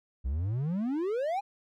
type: exponential sweep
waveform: triangle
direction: up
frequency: 59.4 to 835 Hz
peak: -26 dBFS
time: 0.24-1.41 s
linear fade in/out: 20 ms
effects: none